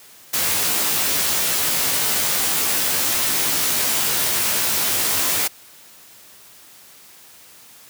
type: noise with comb filter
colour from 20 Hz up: white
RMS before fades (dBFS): -20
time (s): 0.33-5.48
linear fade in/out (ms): 10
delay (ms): 16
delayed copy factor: -0.75
effects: white hiss -46 dBFS RMS until 7.89 s + high-pass 80 Hz 12 dB/octave